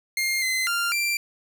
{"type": "tone with pitch steps", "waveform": "sawtooth", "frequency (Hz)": [2119, 2054, 1393, 2360], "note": ["C7", "C7", "F6", "D7"], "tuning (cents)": [21, -33, -5, 8], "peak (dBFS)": -19, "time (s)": [0.17, 1.17], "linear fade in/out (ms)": 2, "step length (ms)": 250, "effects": []}